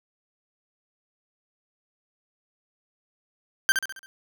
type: tone with echo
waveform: 40% pulse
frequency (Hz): 1568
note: G6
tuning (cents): 0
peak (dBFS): -15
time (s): 3.69-3.72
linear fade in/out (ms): 0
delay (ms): 68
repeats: 5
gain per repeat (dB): -6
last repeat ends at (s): 4.06
effects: none